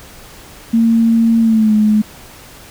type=tone with pitch glide; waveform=sine; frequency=228.4 to 213.1 Hz; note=A#3 to G#3; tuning=-35 to +45 cents; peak=-8 dBFS; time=0.73-2.02 s; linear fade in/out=10 ms; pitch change=-120 cents; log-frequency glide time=1.4-1.74 s; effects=pink hiss -38 dBFS RMS until 2.7 s